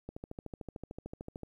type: click train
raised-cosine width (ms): 2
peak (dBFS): -28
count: 19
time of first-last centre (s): 0.09-1.433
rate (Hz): 13.4
effects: 11-bit